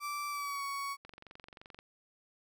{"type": "tone with pitch glide", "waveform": "35% pulse", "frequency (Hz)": [1167, 1117.5], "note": ["D6", "C#6"], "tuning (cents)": [-11, 14], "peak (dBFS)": -34, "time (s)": [0, 0.97], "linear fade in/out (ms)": 50, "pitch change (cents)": -75, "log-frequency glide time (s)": [0.29, 0.63]}
{"type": "click train", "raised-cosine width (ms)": 0.3, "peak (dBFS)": -34, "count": 18, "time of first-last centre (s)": [1.05, 1.789], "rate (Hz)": 23}
{"effects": []}